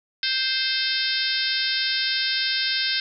harmonic tone, 523.3 Hz, C5, in tune, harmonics 3 / 4 / 5 / 6 / 7 / 8 / 9 / 10, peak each -29 / -32 / -32 / -31 / -28 / -30 / -29 / -29 dBFS, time 0.23-3 s, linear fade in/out 2 ms, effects none

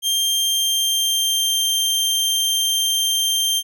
sawtooth tone with pitch glide, 3182 to 3162 Hz, G7 to G7, +25 to +14 cents, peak -14 dBFS, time 0.02-3.63 s, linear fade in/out 50 ms, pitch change -11 cents, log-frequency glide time 0.19-1.65 s, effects none

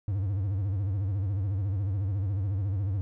triangle tone with vibrato, 98 Hz, G2, in tune, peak -24 dBFS, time 0.08-3.01 s, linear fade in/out 0 ms, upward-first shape sine, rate 14 Hz, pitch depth 130 cents each way, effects none

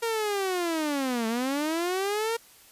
sawtooth linear two-way sweep, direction down then up, 467.6 to 220 to 467.6 Hz, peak -22 dBFS, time 0.02-2.37 s, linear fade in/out 10 ms, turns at 1.27 s, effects white hiss -54 dBFS RMS until 2.71 s + resampled to 32000 Hz

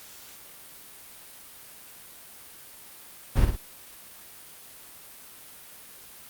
brown noise with echo, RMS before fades -20 dBFS, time 3.35-3.46 s, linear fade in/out 20 ms, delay 55 ms, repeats 2, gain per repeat -6 dB, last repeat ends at 3.57 s, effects white hiss -47 dBFS RMS until 6.29 s + Opus 48 kbps

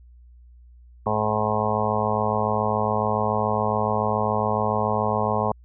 harmonic tone, 107.1 Hz, A2, 46 cents flat, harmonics 1 / 2 / 4 / 5 / 6 / 7 / 8 / 9 / 10, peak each -29 / -29 / -29 / -29 / -29 / -29 / -29 / -29 / -29 dBFS, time 1.06-5.52 s, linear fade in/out 5 ms, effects added 60 Hz sine -46 dBFS peak until 5.64 s

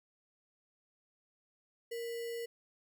sine tone with sample-and-hold, 466.2 Hz, A#4, in tune, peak -37 dBFS, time 1.91-2.46 s, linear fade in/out 10 ms, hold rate 2450 Hz, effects none

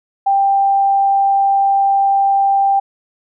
sine tone, 789 Hz, G5, 11 cents sharp, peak -10 dBFS, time 0.26-2.8 s, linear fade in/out 10 ms, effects none

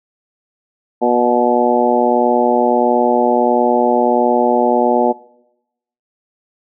harmonic tone with a mistuned harmonic, 121.5 Hz, B2, 28 cents flat, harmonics 2 / 3 / 4 / 5 / 6 / 7, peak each -18 / -18 / -18 / -18 / -18 / -18 dBFS, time 1.01-5.13 s, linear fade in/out 20 ms, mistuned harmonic 7, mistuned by +18 cents, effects noise-tail reverb RT60 0.9 s tail -22 dB re dry

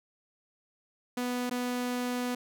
sawtooth tone with dropouts, 246.9 Hz, B3, in tune, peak -26 dBFS, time 1.17-2.35 s, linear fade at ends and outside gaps 5 ms, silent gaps 1.497-1.51 s, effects none

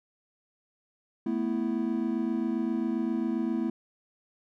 triangle chord, A suspended second, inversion none, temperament just, 220 / 247.5 / 330 Hz, A3 / B3 / E4, 0 / +4 / +2 cents, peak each -29 / -29 / -29 dBFS, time 1.26-3.7 s, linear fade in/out 5 ms, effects none

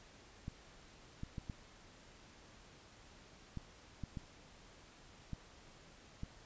clicks, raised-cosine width 5 ms, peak -30 dBFS, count 9, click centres 0.481 / 1.234 / 1.382 / 1.498 / 3.573 / 4.037 / 4.172 / 5.333 / 6.234 s, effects pink hiss -60 dBFS RMS until 6.45 s + resampled to 16000 Hz

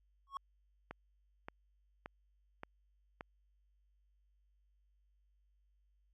triangle tone with exponential growth, 1100 Hz, C#6, 14 cents flat, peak -33 dBFS, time 0.27-0.37 s, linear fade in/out 1 ms, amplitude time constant 21 ms
click train, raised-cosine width 0.5 ms, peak -29 dBFS, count 5, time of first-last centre 0.91-3.209 s, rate 1.74 Hz
effects added 50 Hz sine -70 dBFS peak until 6.13 s

